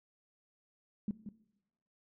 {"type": "tone with echo", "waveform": "sine", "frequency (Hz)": 208, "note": "G#3", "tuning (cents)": 3, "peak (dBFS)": -31, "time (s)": [1.08, 1.11], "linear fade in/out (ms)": 2, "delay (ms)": 180, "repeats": 1, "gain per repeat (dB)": -9, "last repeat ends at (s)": 1.29, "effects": ["noise-tail reverb RT60 1.0 s tail -19 dB re dry"]}